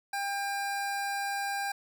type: tone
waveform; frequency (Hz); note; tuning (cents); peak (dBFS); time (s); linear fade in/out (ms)
25% pulse; 799; G5; +33; -27; 0.13-1.72; 5
effects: none